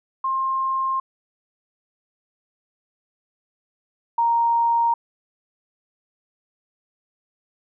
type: tone pair in turn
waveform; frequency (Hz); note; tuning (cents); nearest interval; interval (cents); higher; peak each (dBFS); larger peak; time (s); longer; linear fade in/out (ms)
sine; 1061 / 932.4; C6 / A#5; +24 / 0; major second; 224; first; -20 / -16; second; 0.24-1 / 4.18-4.94; neither; 5
effects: none